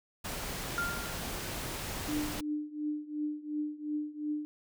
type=noise; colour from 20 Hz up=pink; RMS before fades=-38 dBFS; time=0.24-2.41 s; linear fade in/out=10 ms
type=tone with exponential decay; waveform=sine; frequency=1396.9 Hz; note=F6; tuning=in tune; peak=-28 dBFS; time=0.78-1.43 s; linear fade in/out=0 ms; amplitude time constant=140 ms
type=tone with tremolo; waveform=sine; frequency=299.9 Hz; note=D4; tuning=36 cents sharp; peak=-29 dBFS; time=2.08-4.45 s; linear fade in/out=0 ms; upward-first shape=triangle; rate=2.8 Hz; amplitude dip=90%
effects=none